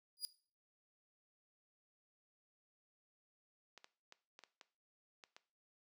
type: tone with exponential growth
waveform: sawtooth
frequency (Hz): 4878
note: D#8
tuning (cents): -35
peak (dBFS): -32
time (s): 0.17-0.25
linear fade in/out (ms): 0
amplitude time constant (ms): 16
type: clicks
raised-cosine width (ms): 0.2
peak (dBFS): -37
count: 8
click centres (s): 3.777 / 3.844 / 4.124 / 4.391 / 4.437 / 4.612 / 5.238 / 5.365
effects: noise-tail reverb RT60 0.4 s tail -17 dB re dry + high-pass 400 Hz 12 dB/octave